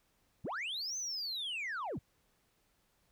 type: linear two-way sweep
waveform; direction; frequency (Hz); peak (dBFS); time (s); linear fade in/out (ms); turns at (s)
sine; up then down; 60 to 6272 to 60; -34; 0.44-1.99; 10; 0.97
effects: tanh soft clip ceiling -35 dBFS + pink hiss -74 dBFS RMS until 3.11 s